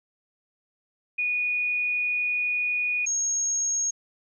sine tone pair in turn, 2462 / 6542 Hz, D#7 / G#8, -19 / -27 cents, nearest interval octave + perfect fourth, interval 1692 cents, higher second, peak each -23 dBFS, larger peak neither, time 1.18-3.06 / 3.06-3.91 s, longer first, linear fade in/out 10 ms, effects none

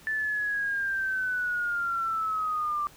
sine linear sweep, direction down, 1760 to 1174.7 Hz, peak -26 dBFS, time 0.07-2.87 s, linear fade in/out 0 ms, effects pink hiss -53 dBFS RMS until 2.96 s

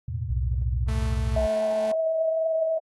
sine chord, E suspended fourth, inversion none, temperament equal, 82.41 / 110 / 123.47 Hz, E2 / A2 / B2, 0 / 0 / 0 cents, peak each -31 / -31 / -32 dBFS, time 0.08-1.39 s, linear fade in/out 5 ms
sine tone, 62.5 Hz, B1, 21 cents sharp, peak -24 dBFS, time 0.29-1.47 s, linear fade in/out 10 ms
sawtooth tone with tremolo, 220 Hz, A3, in tune, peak -29 dBFS, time 0.88-1.92 s, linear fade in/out 5 ms, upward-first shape sine, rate 2.1 Hz, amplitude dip 25%
sine tone with vibrato, 645 Hz, E5, 38 cents flat, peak -22 dBFS, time 1.36-2.78 s, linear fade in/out 5 ms, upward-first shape sine, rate 8.3 Hz, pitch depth 10 cents each way
effects AAC 32 kbps

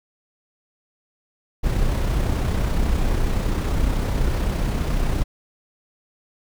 brown noise with amplitude modulation, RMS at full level -19 dBFS, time 1.63-5.24 s, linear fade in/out 20 ms, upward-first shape sine, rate 31.8 Hz, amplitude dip 35%, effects none

